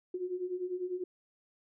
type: beating tone pair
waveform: sine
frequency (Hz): 355.1 / 365.1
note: F4 / F#4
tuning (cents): +29 / -23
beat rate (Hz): 10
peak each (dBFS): -39 / -35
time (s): 0.14-1.04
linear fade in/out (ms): 5
effects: none